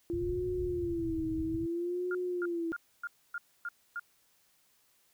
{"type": "tone with vibrato", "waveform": "sine", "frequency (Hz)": 340, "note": "F4", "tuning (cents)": -46, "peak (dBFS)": -31, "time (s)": [0.1, 2.72], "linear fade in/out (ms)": 0, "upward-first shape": "sine", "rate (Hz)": 0.61, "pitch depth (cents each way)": 110}
{"type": "low-pass noise", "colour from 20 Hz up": "white", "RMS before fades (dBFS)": -41, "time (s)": [0.13, 1.66], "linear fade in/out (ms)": 2, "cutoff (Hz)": 130, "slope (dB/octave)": 48}
{"type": "tone bursts", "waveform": "sine", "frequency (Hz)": 1410, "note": "F6", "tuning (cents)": 16, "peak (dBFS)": -34, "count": 7, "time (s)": [2.11, 3.996], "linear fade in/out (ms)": 2, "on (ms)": 38, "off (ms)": 270}
{"effects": ["white hiss -69 dBFS RMS until 5.13 s"]}